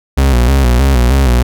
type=tone with vibrato; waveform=40% pulse; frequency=64 Hz; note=C2; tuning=38 cents flat; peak=-6 dBFS; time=0.17-1.43 s; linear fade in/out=10 ms; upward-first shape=square; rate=3.2 Hz; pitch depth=100 cents each way; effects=none